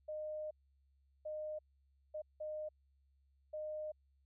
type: tone bursts at uneven times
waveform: sine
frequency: 613 Hz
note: D#5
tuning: 26 cents flat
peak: -40 dBFS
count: 5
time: 0.08-0.51 / 1.25-1.59 / 2.14-2.22 / 2.4-2.69 / 3.53-3.92 s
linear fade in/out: 10 ms
effects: added 68 Hz sine -70 dBFS peak until 4.25 s